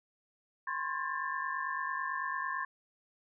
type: tone cluster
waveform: sine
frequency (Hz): 1032 / 1081 / 1619 / 1772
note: C6 / C#6 / G#6 / A6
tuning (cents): -24 / -44 / -45 / +12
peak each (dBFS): -39 / -37 / -40 / -39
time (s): 0.67-2.65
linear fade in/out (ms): 5
effects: none